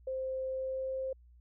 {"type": "tone with pitch glide", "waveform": "sine", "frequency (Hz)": [523.3, 526.6], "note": ["C5", "C5"], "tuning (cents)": [0, 11], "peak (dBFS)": -33, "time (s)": [0.07, 1.13], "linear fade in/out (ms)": 5, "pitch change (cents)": 11, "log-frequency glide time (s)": [0.47, 0.93], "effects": ["added 60 Hz sine -56 dBFS peak until 1.4 s"]}